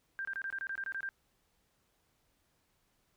sine tone bursts, 1583 Hz, G6, 17 cents sharp, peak -35 dBFS, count 11, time 0.19-1.09 s, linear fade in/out 0 ms, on 60 ms, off 24 ms, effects pink hiss -75 dBFS RMS until 3.16 s

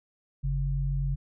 sine tone pair together, 46.05 / 138 Hz, F#1 / C#3, -7 / -7 cents, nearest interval octave + perfect fifth, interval 1900 cents, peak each -28 dBFS, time 0.43-1.16 s, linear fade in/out 20 ms, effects none

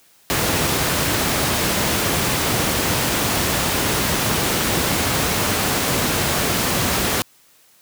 pink noise, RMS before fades -19 dBFS, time 0.3-7.22 s, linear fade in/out 0 ms, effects white hiss -54 dBFS RMS until 7.81 s + high-pass 80 Hz 12 dB/octave

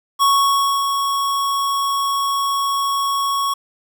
square tone with ADSR envelope, 1108.7 Hz, C#6, in tune, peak -12 dBFS, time 0.19-3.54 s, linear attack 32 ms, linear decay 610 ms, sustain -6 dB, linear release 8 ms, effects 8-bit

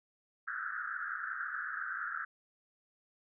pink band-pass noise, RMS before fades -39 dBFS, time 0.47-2.25 s, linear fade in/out 10 ms, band 1300 to 1700 Hz, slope 96 dB/octave, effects none

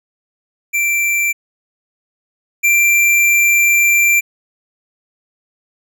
square tone pair in turn, 2349 / 2359 Hz, D7 / D7, 0 / +7 cents, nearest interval unison, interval 7 cents, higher second, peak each -14 / -10 dBFS, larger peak second, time 0.73-1.33 / 2.63-4.21 s, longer second, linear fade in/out 20 ms, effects none

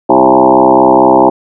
sine tone with frequency modulation, 604 Hz, D5, 48 cents sharp, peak -3 dBFS, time 0.09-1.3 s, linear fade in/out 10 ms, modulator 64.5 Hz, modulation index 5.3, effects none

